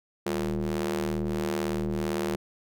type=ring-modulated tone; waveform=sawtooth; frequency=77.78 Hz; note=D#2; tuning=in tune; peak=-20 dBFS; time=0.26-2.36 s; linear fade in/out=5 ms; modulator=273 Hz; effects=none